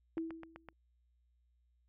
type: tone with exponential decay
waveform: sine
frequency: 326.6 Hz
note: E4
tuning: 16 cents flat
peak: -33 dBFS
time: 0.17-0.73 s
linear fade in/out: 1 ms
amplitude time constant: 120 ms
type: click train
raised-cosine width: 0.5 ms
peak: -33 dBFS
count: 5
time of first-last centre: 0.18-0.687 s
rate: 7.89 Hz
effects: added 60 Hz sine -70 dBFS peak until 1.88 s